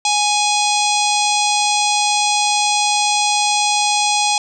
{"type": "harmonic tone with a mistuned harmonic", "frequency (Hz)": 830.6, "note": "G#5", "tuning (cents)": 0, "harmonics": [1, 3, 4, 5, 6, 7, 8, 9, 10], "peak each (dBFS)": [-17, -22, -23, -24, -25, -25, -26, -27, -27], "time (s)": [0.05, 4.38], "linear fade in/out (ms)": 2, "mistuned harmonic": 4, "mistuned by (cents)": 17, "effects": []}